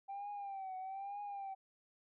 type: tone with vibrato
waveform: sine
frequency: 784 Hz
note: G5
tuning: in tune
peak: -40 dBFS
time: 0.08-1.55 s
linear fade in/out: 20 ms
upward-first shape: triangle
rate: 1.1 Hz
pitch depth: 89 cents each way
effects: tanh soft clip ceiling -39 dBFS